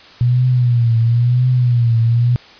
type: tone with vibrato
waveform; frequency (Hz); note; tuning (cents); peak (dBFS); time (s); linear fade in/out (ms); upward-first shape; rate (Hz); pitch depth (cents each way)
sine; 120.6; B2; -41; -10; 0.21-2.36; 0; triangle; 0.98; 99
effects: white hiss -41 dBFS RMS until 2.59 s + resampled to 11025 Hz